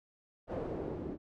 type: noise with low-pass filter sweep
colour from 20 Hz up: white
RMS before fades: -39 dBFS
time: 0.47-1.18 s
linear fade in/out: 50 ms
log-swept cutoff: 550 to 320 Hz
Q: 1.9
effects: none